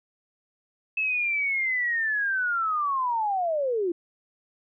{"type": "linear sweep", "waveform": "sine", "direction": "down", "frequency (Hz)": [2617, 329.6], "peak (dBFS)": -23, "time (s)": [0.97, 3.92], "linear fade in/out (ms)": 5, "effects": []}